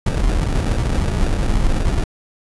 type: noise with sample-and-hold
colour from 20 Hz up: brown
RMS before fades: -17 dBFS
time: 0.06-2.04 s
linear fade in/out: 5 ms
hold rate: 1050 Hz
effects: resampled to 24000 Hz